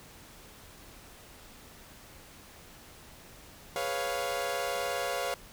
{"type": "chord", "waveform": "sawtooth", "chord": "C# dominant seventh", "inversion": "second", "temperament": "equal", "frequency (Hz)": [415.3, 493.9, 554.4, 698.5], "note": ["G#4", "B4", "C#5", "E#5"], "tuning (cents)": [0, 0, 0, 0], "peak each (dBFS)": [-37, -33, -31, -31], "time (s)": [3.76, 5.34], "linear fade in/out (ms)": 0, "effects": ["pink hiss -52 dBFS RMS until 5.52 s"]}